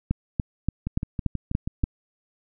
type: two click trains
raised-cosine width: 5 ms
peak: -15 / -10 dBFS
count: 7 / 7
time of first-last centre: 0.87-1.836 / 0.11-1.839 s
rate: 6.21 / 3.47 Hz
effects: none